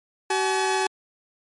sawtooth tone pair together, 380 / 853 Hz, F#4 / G#5, +46 / +46 cents, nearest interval octave + major second, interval 1400 cents, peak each -20 dBFS, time 0.3-0.87 s, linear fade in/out 5 ms, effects MP3 48 kbps

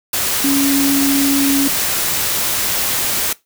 sine tone in noise, 277.2 Hz, C#4, in tune, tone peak -13 dBFS, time 0.44-1.68 s, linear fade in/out 5 ms, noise white, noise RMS -18 dBFS, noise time 0.13-3.33 s, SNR +2 dB, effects noise-tail reverb RT60 0.2 s tail -20 dB re dry

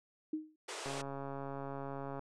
sine tone with exponential decay, 310.8 Hz, D#4, 2 cents flat, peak -31 dBFS, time 0.33-0.56 s, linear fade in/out 5 ms, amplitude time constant 49 ms
pink band-pass noise, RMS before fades -44 dBFS, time 0.68-1.02 s, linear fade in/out 10 ms, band 360 to 9400 Hz, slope 48 dB/octave
click train, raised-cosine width 1 ms, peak -29 dBFS, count 185, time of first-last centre 0.86-2.193 s, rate 138 Hz
effects none

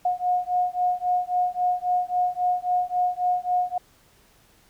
sine beating tone pair, 720 / 723.7 Hz, F#5 / F#5, -47 / -39 cents, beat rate 3.7 Hz, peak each -24 dBFS, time 0.05-3.78 s, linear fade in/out 5 ms, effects pink hiss -58 dBFS RMS until 4.69 s

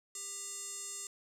square tone with band-pass filter, 398.6 Hz, G4, 29 cents sharp, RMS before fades -43 dBFS, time 0.15-1.07 s, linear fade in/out 2 ms, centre 7600 Hz, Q 5.3, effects none

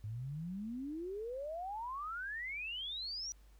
sine exponential sweep, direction up, 101.9 to 5920 Hz, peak -39 dBFS, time 0.04-3.32 s, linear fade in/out 0 ms, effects added 50 Hz sine -58 dBFS peak until 3.59 s + pink hiss -71 dBFS RMS until 3.59 s

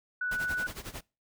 sine tone, 1480 Hz, F#6, in tune, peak -29 dBFS, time 0.21-0.67 s, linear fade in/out 5 ms
pink noise with tremolo, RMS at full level -39 dBFS, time 0.31-1.01 s, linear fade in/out 5 ms, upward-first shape sine, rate 11 Hz, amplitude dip 85%
effects noise-tail reverb RT60 0.3 s tail -25 dB re dry

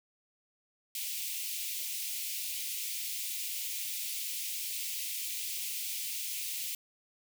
white high-pass noise, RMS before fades -37 dBFS, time 0.95-6.75 s, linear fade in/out 2 ms, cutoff 2200 Hz, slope 48 dB/octave, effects none

